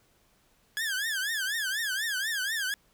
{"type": "tone with vibrato", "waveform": "sawtooth", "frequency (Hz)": 1661.2, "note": "G#6", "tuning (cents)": 0, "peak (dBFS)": -25, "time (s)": [0.77, 2.74], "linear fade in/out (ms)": 0, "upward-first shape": "triangle", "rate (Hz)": 4.1, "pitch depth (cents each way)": 210, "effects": ["pink hiss -66 dBFS RMS until 2.93 s"]}